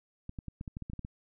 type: clicks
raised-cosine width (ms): 5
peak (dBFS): -27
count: 11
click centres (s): 0.294 / 0.388 / 0.483 / 0.611 / 0.678 / 0.769 / 0.823 / 0.899 / 0.934 / 0.993 / 1.049
effects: none